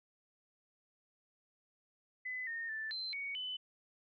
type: tone with pitch steps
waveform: sine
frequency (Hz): 2013 / 1836 / 1762 / 4095 / 2237 / 3014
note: B6 / A#6 / A6 / C8 / C#7 / F#7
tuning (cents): +33 / -27 / +2 / -38 / +15 / +31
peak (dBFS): -38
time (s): 2.25-3.57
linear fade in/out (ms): 10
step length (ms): 220
effects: none